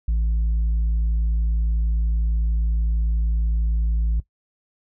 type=tone; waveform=sine; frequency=55.4 Hz; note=A1; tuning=13 cents sharp; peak=-15 dBFS; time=0.08-4.2 s; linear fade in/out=5 ms; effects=noise-tail reverb RT60 0.1 s tail -18 dB re dry + tanh soft clip ceiling -17 dBFS